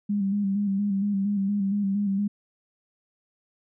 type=tone with vibrato; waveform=sine; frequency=200 Hz; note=G3; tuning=35 cents sharp; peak=-22 dBFS; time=0.09-2.28 s; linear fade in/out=10 ms; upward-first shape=square; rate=4.3 Hz; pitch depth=41 cents each way; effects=none